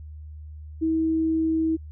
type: tone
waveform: sine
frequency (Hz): 321.4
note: E4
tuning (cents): -44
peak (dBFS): -20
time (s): 0.81-1.77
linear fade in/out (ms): 20
effects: added 76 Hz sine -37 dBFS peak until 1.91 s